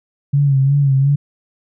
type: tone with vibrato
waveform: sine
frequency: 138.59 Hz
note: C#3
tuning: in tune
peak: -10 dBFS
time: 0.33-1.16 s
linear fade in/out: 10 ms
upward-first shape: sine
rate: 2.8 Hz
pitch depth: 60 cents each way
effects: none